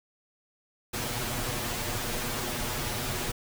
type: noise with comb filter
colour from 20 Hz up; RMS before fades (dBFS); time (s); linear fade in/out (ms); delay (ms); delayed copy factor
pink; -32; 0.93-3.32; 10; 8.3; +0.8
effects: none